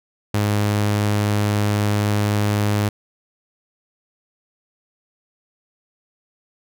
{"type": "tone", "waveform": "sawtooth", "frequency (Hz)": 103.83, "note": "G#2", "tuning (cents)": 0, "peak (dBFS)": -13, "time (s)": [0.34, 2.89], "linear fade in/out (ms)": 5, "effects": []}